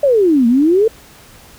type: exponential two-way sweep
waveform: sine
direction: down then up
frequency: 595 to 226.4 to 461.7 Hz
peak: -8 dBFS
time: 0.03-0.88 s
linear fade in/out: 5 ms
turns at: 0.47 s
effects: pink hiss -42 dBFS RMS until 1.58 s